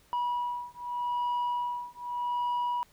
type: beating tone pair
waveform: sine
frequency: 971 / 971.83 Hz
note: B5 / B5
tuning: -30 / -28 cents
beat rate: 0.83 Hz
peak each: -30 dBFS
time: 0.13-2.83 s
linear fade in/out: 0 ms
effects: tanh soft clip ceiling -26 dBFS + pink hiss -62 dBFS RMS until 2.92 s